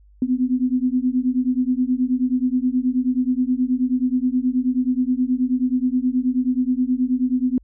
sine beating tone pair, 248.8 / 258.2 Hz, B3 / C4, +13 / -23 cents, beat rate 9.4 Hz, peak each -20 dBFS, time 0.22-7.58 s, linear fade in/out 2 ms, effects added 50 Hz sine -48 dBFS peak until 7.63 s

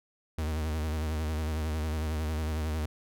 45% pulse tone with vibrato, 77.78 Hz, D#2, in tune, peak -29 dBFS, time 0.38-2.86 s, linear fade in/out 5 ms, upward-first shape sine, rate 11 Hz, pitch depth 60 cents each way, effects none

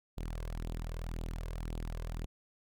sawtooth tone with flanger, 40.75 Hz, E1, 19 cents flat, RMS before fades -39 dBFS, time 0.17-2.26 s, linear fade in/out 10 ms, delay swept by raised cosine 0.25 to 1.95 ms, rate 1.9 Hz, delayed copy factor +0.6, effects none

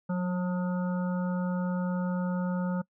harmonic tone with a mistuned harmonic, 179.5 Hz, F3, 48 cents sharp, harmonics 1 / 3 / 5 / 7 / 8, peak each -27 / -37 / -41 / -44 / -45 dBFS, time 0.09-2.82 s, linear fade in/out 10 ms, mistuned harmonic 1, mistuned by +20 cents, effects noise-tail reverb RT60 0.1 s tail -24 dB re dry

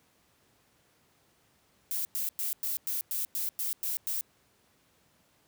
violet noise bursts, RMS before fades -32 dBFS, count 10, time 1.91-4.21 s, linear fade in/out 0 ms, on 140 ms, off 100 ms, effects pink hiss -67 dBFS RMS until 5.47 s + high-pass 80 Hz 12 dB/octave

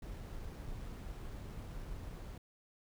brown noise with sample-and-hold, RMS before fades -45 dBFS, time 0.02-2.38 s, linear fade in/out 5 ms, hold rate 11025 Hz, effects none

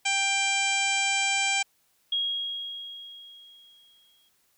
harmonic tone, 788 Hz, G5, 9 cents sharp, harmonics 1 / 2 / 3 / 4 / 5 / 6 / 7 / 8 / 9 / 10, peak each -31 / -36 / -26 / -31 / -39 / -40 / -39 / -38 / -36 / -33 dBFS, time 0.05-1.63 s, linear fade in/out 10 ms
sine tone with exponential decay, 3284 Hz, G#7, 20 cents flat, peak -23 dBFS, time 2.12-4.29 s, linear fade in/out 5 ms, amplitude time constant 470 ms
effects white hiss -68 dBFS RMS until 4.57 s

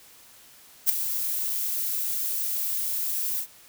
violet noise with ADSR envelope, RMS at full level -17 dBFS, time 0.86-3.47 s, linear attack 36 ms, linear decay 4 ms, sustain -11 dB, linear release 82 ms, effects white hiss -52 dBFS RMS until 3.68 s

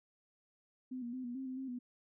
sine tone with pitch steps, 255.8 / 238.2 / 257 / 241.8 / 265.3 / 257.9 / 265.3 / 246.3 Hz, C4 / A#3 / C4 / B3 / C4 / C4 / C4 / B3, -39 / +38 / -31 / -36 / +24 / -25 / +24 / -5 cents, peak -39 dBFS, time 0.91-1.79 s, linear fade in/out 10 ms, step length 110 ms, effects none

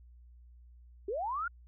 sine linear sweep, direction up, 365.1 to 1452 Hz, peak -32 dBFS, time 1.08-1.48 s, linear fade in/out 5 ms, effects added 60 Hz sine -53 dBFS peak until 1.67 s

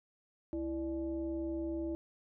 sine tone with frequency modulation, 329.6 Hz, E4, in tune, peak -34 dBFS, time 0.53-1.95 s, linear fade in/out 0 ms, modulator 262 Hz, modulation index 0.66, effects none

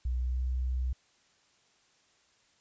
sine tone with pitch glide, 61.8 to 63.24 Hz, B1 to B1, +2 to +42 cents, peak -28 dBFS, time 0.05-0.93 s, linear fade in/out 5 ms, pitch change +40 cents, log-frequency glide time 0.18-0.41 s, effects white hiss -67 dBFS RMS until 2.6 s + resampled to 16000 Hz

